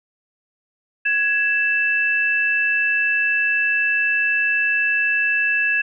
sine tone pair together, 1668.1 / 2648 Hz, G#6 / E7, +7 / +7 cents, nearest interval minor sixth, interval 800 cents, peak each -19 dBFS, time 1.05-5.82 s, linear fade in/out 10 ms, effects none

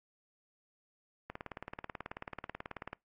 click train, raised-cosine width 0.5 ms, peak -26 dBFS, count 31, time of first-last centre 1.3-2.93 s, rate 18.4 Hz, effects noise-tail reverb RT60 0.2 s tail -24 dB re dry + AAC 32 kbps

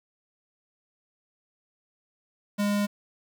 square tone, 204.7 Hz, G#3, 25 cents flat, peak -24 dBFS, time 2.58-2.87 s, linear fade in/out 20 ms, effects 9-bit

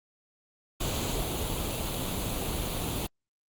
pink noise with comb filter, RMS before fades -31 dBFS, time 0.8-3.07 s, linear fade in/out 10 ms, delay 0.28 ms, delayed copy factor +0.6, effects Opus 48 kbps

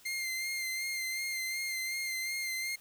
sawtooth tone with vibrato, 2100 Hz, C7, 6 cents sharp, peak -30 dBFS, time 0.05-2.76 s, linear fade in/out 10 ms, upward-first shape sine, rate 2.7 Hz, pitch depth 28 cents each way, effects white hiss -59 dBFS RMS until 2.8 s

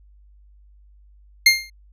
25% pulse tone with exponential decay, 2118 Hz, C7, 21 cents sharp, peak -3 dBFS, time 1.46-1.7 s, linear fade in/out 5 ms, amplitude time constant 52 ms, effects added 50 Hz sine -48 dBFS peak until 1.92 s + low-pass 12000 Hz 12 dB/octave

